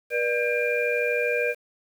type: tone cluster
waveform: sine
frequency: 482.1 / 595 / 1598 / 2393 Hz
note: B4 / D5 / G6 / D7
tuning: -42 / +22 / +33 / +32 cents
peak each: -25 / -29 / -30 / -27 dBFS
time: 0.1-1.55 s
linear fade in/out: 50 ms
effects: 8-bit